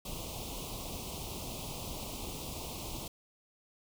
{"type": "band-stop noise", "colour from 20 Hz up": "pink", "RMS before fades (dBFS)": -41, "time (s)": [0.05, 3.08], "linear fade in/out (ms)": 5, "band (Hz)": [1100, 2500], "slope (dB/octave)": 48, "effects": []}